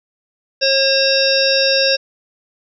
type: harmonic tone with a mistuned harmonic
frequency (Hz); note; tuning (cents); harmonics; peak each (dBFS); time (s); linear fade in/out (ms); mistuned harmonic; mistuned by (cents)
540; C#5; -45; 1 / 3 / 5 / 7 / 9 / 10; -16 / -22 / -21 / -22 / -21 / -17; 0.61-1.97; 20; 10; +29
effects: none